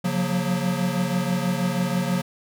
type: chord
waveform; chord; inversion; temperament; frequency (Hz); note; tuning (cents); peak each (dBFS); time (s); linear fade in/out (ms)
square; Gb major seventh; second; equal with one note detuned; 138.59 / 178.8 / 185 / 233.1; Db3 / F3 / Gb3 / Bb3; 0 / +41 / 0 / 0; -30 / -25 / -29 / -31; 0.04-2.22; 10
effects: none